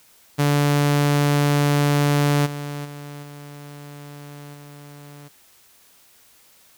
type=tone with level steps; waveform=sawtooth; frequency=144.8 Hz; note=D3; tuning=24 cents flat; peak=-12 / -24 / -30 / -33 / -36 dBFS; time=0.38-5.29 s; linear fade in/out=20 ms; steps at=2.45 / 2.84 / 3.22 / 4.53 s; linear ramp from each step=20 ms; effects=white hiss -54 dBFS RMS until 6.77 s